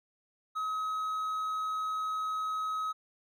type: tone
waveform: triangle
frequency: 1274 Hz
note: D#6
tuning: 41 cents sharp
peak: -29 dBFS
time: 0.55-2.93 s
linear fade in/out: 20 ms
effects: none